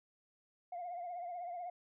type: tone with vibrato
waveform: sine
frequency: 704 Hz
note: F5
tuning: 14 cents sharp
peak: -39 dBFS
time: 0.72-1.7 s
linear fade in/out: 5 ms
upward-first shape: triangle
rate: 16 Hz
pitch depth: 73 cents each way
effects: tanh soft clip ceiling -37 dBFS